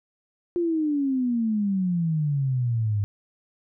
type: exponential sweep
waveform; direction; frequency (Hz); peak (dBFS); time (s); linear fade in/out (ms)
sine; down; 353.2 to 100; -21; 0.56-3.04; 0
effects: none